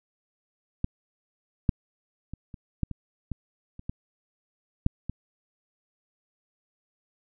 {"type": "clicks", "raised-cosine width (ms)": 5, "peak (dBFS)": [-13, -8, -24, -28, -13, -22, -19, -29, -19, -8, -19], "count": 11, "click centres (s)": [0.844, 1.692, 2.336, 2.542, 2.833, 2.913, 3.317, 3.794, 3.895, 4.864, 5.096], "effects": []}